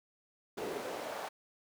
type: noise with high-pass filter sweep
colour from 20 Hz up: brown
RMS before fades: -40 dBFS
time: 0.57-1.29 s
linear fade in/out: 10 ms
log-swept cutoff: 360 to 750 Hz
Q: 1.9
effects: none